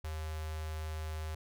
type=tone with notch filter; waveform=square; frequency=78.2 Hz; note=D#2; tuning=9 cents sharp; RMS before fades=-39 dBFS; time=0.04-1.35 s; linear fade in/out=5 ms; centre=220 Hz; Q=0.6; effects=none